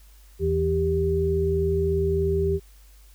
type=tone cluster; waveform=sine; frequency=81.1 / 164.2 / 393.1 Hz; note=E2 / E3 / G4; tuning=-28 / -6 / +5 cents; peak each=-25 / -29 / -22 dBFS; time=0.39-2.6 s; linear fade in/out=50 ms; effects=added 50 Hz sine -48 dBFS peak until 3.14 s + white hiss -58 dBFS RMS until 3.14 s